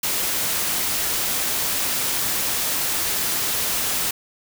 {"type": "noise", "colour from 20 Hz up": "white", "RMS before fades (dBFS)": -23, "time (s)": [0.03, 4.11], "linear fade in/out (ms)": 5, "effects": []}